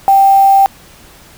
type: tone with quantisation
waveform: sine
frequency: 784 Hz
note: G5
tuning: in tune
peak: -4 dBFS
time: 0.08-0.66 s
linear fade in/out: 0 ms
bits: 4
effects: pink hiss -40 dBFS RMS until 1.37 s